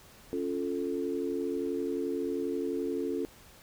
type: chord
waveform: sine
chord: Db augmented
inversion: none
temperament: equal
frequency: 277.2 / 349.2 / 440 Hz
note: Db4 / F4 / A4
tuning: 0 / 0 / 0 cents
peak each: -34 dBFS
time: 0.33-3.25 s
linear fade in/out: 0 ms
effects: pink hiss -55 dBFS RMS until 3.62 s